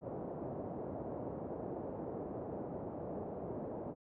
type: low-pass noise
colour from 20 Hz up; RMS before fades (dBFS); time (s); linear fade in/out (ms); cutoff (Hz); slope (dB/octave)
white; -42; 0.01-3.95; 50; 650; 24
effects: high-pass 100 Hz 12 dB/octave